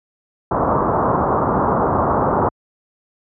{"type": "low-pass noise", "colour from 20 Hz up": "white", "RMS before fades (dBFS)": -17, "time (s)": [0.51, 2.49], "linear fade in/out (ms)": 5, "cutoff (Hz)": 1200, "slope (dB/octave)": 48, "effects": ["high-pass 60 Hz 12 dB/octave"]}